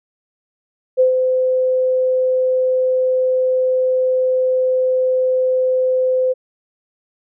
sine tone with ADSR envelope, 513 Hz, C5, 34 cents flat, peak -8 dBFS, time 0.97-6.34 s, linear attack 30 ms, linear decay 120 ms, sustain -5 dB, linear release 25 ms, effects none

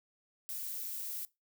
violet noise, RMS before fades -40 dBFS, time 0.49-1.25 s, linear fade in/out 0 ms, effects noise-tail reverb RT60 0.2 s tail -20 dB re dry

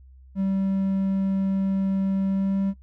triangle tone with pitch glide, 193.4 to 195.31 Hz, G3 to G3, -23 to -6 cents, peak -19 dBFS, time 0.35-2.74 s, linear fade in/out 50 ms, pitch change +17 cents, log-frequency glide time 2.25-2.62 s, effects noise-tail reverb RT60 0.1 s tail -20 dB re dry + added 65 Hz sine -46 dBFS peak until 2.82 s

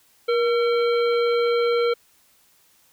harmonic tone with a mistuned harmonic, 453 Hz, A#4, 50 cents flat, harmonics 1 / 3 / 5 / 7 / 9, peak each -18 / -28 / -32 / -35 / -37 dBFS, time 0.28-1.94 s, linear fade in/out 10 ms, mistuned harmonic 1, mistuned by +79 cents, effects white hiss -59 dBFS RMS until 2.92 s

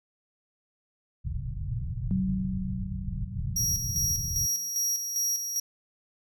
white low-pass noise, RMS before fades -33 dBFS, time 1.24-4.47 s, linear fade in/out 20 ms, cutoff 150 Hz, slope 48 dB/octave
sine tone with exponential decay, 188.1 Hz, F#3, 29 cents sharp, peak -23 dBFS, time 2.11-4.69 s, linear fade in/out 0 ms, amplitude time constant 560 ms
40% pulse tone with tremolo, 5680 Hz, F8, 28 cents sharp, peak -24 dBFS, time 3.56-5.6 s, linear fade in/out 5 ms, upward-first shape square, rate 2.5 Hz, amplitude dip 50%
effects none

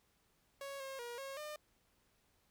sawtooth tone with pitch steps, 554 / 538 / 477.3 / 544 / 603 Hz, C#5 / C5 / A#4 / C#5 / D5, -1 / +48 / +41 / -33 / +46 cents, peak -40 dBFS, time 0.61-1.56 s, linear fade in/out 2 ms, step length 190 ms, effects pink hiss -75 dBFS RMS until 2.5 s

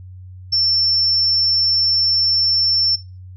sine tone, 5390 Hz, E8, 38 cents sharp, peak -14 dBFS, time 0.52-2.96 s, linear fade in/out 10 ms, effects noise-tail reverb RT60 0.3 s tail -18 dB re dry + added 92 Hz sine -34 dBFS peak until 3.36 s

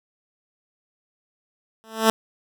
10% pulse tone with exponential growth, 222 Hz, A3, 16 cents sharp, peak -3 dBFS, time 1.84-2.1 s, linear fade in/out 0 ms, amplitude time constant 56 ms, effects none

